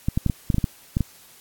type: clicks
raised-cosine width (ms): 5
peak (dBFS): -8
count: 10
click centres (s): 0.085 / 0.175 / 0.263 / 0.298 / 0.502 / 0.544 / 0.583 / 0.642 / 0.969 / 1.007
effects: white hiss -50 dBFS RMS until 1.4 s + AAC 64 kbps